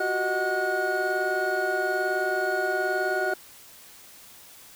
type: tone cluster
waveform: triangle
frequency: 360.9 / 379.8 / 623 / 740 / 1453 Hz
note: F#4 / F#4 / D#5 / F#5 / F#6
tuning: -43 / +45 / +2 / 0 / -32 cents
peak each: -32 / -28 / -28 / -29 / -26 dBFS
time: 0-3.34 s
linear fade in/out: 5 ms
effects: white hiss -49 dBFS RMS until 4.75 s